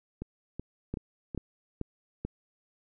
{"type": "two click trains", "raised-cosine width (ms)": 3, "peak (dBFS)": [-20, -23], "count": [4, 4], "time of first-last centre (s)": [[0.94, 2.25], [0.22, 1.348]], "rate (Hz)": [2.29, 2.66], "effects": []}